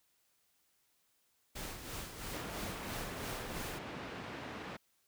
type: noise with tremolo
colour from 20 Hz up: pink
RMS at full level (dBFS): -42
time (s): 1.55-3.79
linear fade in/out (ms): 10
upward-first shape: sine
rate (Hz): 3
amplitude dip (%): 55
type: band-pass noise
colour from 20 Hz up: pink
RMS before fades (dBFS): -45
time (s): 2.33-4.77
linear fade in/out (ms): 10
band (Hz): 130 to 2700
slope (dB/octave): 12
effects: white hiss -75 dBFS RMS until 5.07 s